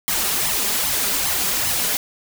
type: noise with flanger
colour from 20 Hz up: white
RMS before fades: -21 dBFS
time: 0.08-1.97 s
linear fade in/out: 0 ms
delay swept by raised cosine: 0.95 to 5.05 ms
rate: 2.5 Hz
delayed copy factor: +0.75
effects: none